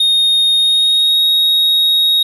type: tone with pitch glide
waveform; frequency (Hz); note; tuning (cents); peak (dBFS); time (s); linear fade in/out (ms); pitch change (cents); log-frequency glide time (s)
triangle; 3707 to 3765; A#7 to A#7; -10 to +16; -8; 0-2.23; 5; +26; 0.53-1.22
effects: none